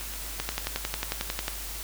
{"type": "two click trains", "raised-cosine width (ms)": 0.2, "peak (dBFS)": [-23, -11], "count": [7, 13], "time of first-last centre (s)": [[0.01, 0.773], [0.4, 1.481]], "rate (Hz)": [7.86, 11.1], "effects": ["added 50 Hz sine -39 dBFS peak until 1.83 s", "white hiss -38 dBFS RMS until 1.83 s"]}